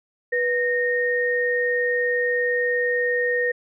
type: tone pair together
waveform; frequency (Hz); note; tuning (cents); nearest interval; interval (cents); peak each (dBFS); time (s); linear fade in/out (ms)
sine; 489.6 / 1848.5; B4 / A#6; -15 / -15; octave + major seventh; 2300; -22; 0.32-3.52; 10
effects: none